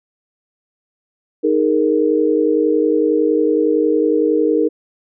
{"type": "chord", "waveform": "sine", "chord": "D# suspended fourth", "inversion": "none", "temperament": "equal", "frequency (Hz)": [311.1, 415.3, 466.2], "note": ["D#4", "G#4", "A#4"], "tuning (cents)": [0, 0, 0], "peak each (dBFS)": [-16, -18, -16], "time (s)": [1.43, 4.69], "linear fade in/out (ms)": 20, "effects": []}